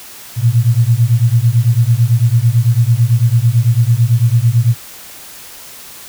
sine beating tone pair, 113 / 122 Hz, A2 / B2, +47 / -21 cents, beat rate 9 Hz, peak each -11 dBFS, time 0.36-4.76 s, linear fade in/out 50 ms, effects white hiss -34 dBFS RMS until 6.08 s

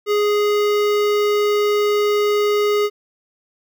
square tone with notch filter, 415.3 Hz, G#4, in tune, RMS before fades -17 dBFS, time 0.06-2.9 s, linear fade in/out 50 ms, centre 9300 Hz, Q 0.69, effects none

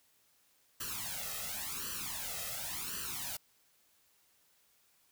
white noise with flanger, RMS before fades -40 dBFS, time 0.8-3.37 s, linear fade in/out 5 ms, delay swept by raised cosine 0.67 to 1.57 ms, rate 0.92 Hz, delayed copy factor +0.95, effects white hiss -70 dBFS RMS until 5.11 s

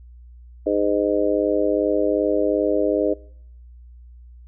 harmonic tone, 102.6 Hz, G#2, 21 cents flat, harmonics 3 / 4 / 5 / 6, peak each -23 / -23 / -23 / -23 dBFS, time 0.66-3.14 s, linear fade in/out 10 ms, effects noise-tail reverb RT60 0.7 s tail -24 dB re dry + added 60 Hz sine -41 dBFS peak until 4.47 s

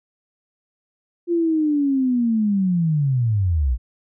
sine linear sweep, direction down, 349.2 to 55 Hz, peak -16 dBFS, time 1.27-3.78 s, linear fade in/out 50 ms, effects none

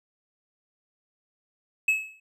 triangle tone with exponential decay, 2584 Hz, E7, 35 cents flat, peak -15 dBFS, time 1.88-2.2 s, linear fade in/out 5 ms, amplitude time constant 68 ms, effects none

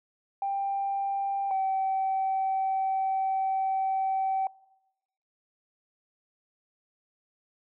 sine tone pair in turn, 790 / 768.4 Hz, G5 / G5, +13 / -35 cents, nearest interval unison, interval 48 cents, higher first, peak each -26 / -23 dBFS, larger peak second, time 0.42-1.51 / 1.51-4.47 s, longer second, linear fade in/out 2 ms, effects noise-tail reverb RT60 1.0 s tail -25 dB re dry + tanh soft clip ceiling -21 dBFS

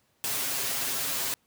white noise with comb filter, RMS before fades -30 dBFS, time 0.24-1.34 s, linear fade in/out 0 ms, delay 7.4 ms, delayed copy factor +0.75, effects pink hiss -69 dBFS RMS until 1.46 s + high-pass 80 Hz 12 dB/octave

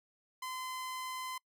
sawtooth tone, 1027 Hz, C6, 33 cents flat, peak -35 dBFS, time 0.42-1.38 s, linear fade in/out 5 ms, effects noise-tail reverb RT60 0.1 s tail -26 dB re dry

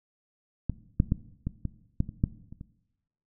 clicks, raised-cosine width 5 ms, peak -15 / -8 / -11 / -17 / -18 / -12 / -26 / -10 / -30 / -28 dBFS, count 10, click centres 0.697 / 1.001 / 1.121 / 1.47 / 1.653 / 2.004 / 2.091 / 2.239 / 2.525 / 2.611 s, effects noise-tail reverb RT60 0.9 s tail -17 dB re dry

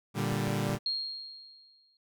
sawtooth chord, G minor, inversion first, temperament equal, 116.54 / 146.83 / 196 Hz, Bb2 / D3 / G3, 0 / 0 / 0 cents, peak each -29 dBFS, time 0.14-0.79 s, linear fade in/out 50 ms
clicks, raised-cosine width 5 ms, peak -32 dBFS, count 4, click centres 0.324 / 0.479 / 0.696 / 0.75 s
sine tone with exponential decay, 4248 Hz, C8, 25 cents sharp, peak -27 dBFS, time 0.86-1.97 s, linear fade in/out 2 ms, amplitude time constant 240 ms
effects none

